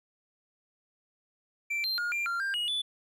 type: tone with pitch steps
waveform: triangle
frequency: 2344 / 4155 / 1426 / 2381 / 1385 / 1590 / 2892 / 3472 Hz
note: D7 / C8 / F6 / D7 / F6 / G6 / F#7 / A7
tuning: -4 / -13 / +36 / +23 / -15 / +24 / -40 / -24 cents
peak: -27 dBFS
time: 1.7-2.82 s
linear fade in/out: 10 ms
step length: 140 ms
effects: none